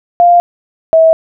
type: tone pair in turn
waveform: sine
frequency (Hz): 698.5 / 647.5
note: F5 / E5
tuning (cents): 0 / -31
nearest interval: minor second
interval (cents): 131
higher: first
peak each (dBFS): -3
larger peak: neither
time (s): 0.2-0.4 / 0.93-1.13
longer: neither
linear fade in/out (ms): 0
effects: none